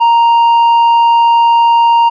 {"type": "tone with tanh clipping", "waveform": "triangle", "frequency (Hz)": 932.3, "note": "A#5", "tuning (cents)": 0, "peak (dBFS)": -6, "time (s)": [0, 2.1], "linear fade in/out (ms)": 20, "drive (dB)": 9, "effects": []}